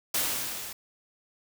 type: noise with level ramp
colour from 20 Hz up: white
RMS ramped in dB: -26 to -40 dBFS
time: 0.14-0.73 s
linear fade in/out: 5 ms
effects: none